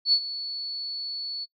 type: tone with ADSR envelope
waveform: sine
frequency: 4428 Hz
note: C#8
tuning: 3 cents flat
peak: -15 dBFS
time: 0.05-1.46 s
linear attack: 77 ms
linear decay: 67 ms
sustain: -15 dB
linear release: 28 ms
effects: noise-tail reverb RT60 0.1 s tail -22 dB re dry